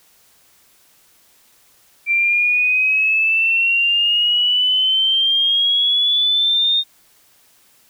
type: exponential sweep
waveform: sine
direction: up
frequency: 2349 to 3684 Hz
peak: -13 dBFS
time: 2.06-6.84 s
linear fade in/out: 50 ms
effects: white hiss -54 dBFS RMS until 7.89 s